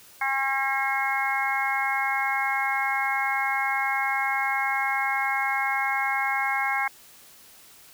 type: harmonic tone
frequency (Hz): 270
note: C#4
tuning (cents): -45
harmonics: 3 / 4 / 5 / 6 / 7 / 8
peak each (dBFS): -28 / -31 / -36 / -30 / -36 / -27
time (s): 0.21-6.88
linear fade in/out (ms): 5
effects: white hiss -51 dBFS RMS until 7.93 s